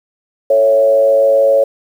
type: tone with frequency modulation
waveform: sine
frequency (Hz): 554.4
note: C#5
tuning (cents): 0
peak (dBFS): -7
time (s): 0.5-1.64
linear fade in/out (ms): 5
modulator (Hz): 107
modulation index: 0.55
effects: 7-bit